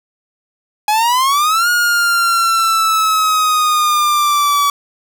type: exponential two-way sweep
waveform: 45% pulse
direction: up then down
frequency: 832 to 1440 to 1140 Hz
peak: -11 dBFS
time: 0.88-4.7 s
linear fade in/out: 2 ms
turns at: 1.69 s
effects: none